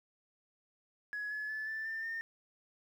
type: tone with pitch steps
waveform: sine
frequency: 1682 / 1708.4 / 1735.3 / 1762.6 / 1790.3 / 1818.4 Hz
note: G#6 / G#6 / A6 / A6 / A6 / A#6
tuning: +22 / +48 / -24 / +3 / +30 / -43 cents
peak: -35 dBFS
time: 1.13-2.21 s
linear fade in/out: 0 ms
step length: 180 ms
effects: tanh soft clip ceiling -33 dBFS + 11-bit